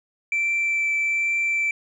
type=tone with vibrato; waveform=sine; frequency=2335 Hz; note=D7; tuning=11 cents flat; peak=-18 dBFS; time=0.32-1.71 s; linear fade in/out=2 ms; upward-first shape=triangle; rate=1.2 Hz; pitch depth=9 cents each way; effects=tanh soft clip ceiling -18 dBFS